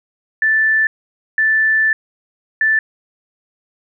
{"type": "tone bursts at uneven times", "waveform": "sine", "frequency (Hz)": 1760, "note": "A6", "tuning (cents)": 0, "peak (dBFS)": -11, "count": 3, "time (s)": [[0.42, 0.87], [1.38, 1.93], [2.61, 2.79]], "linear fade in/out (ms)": 2, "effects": []}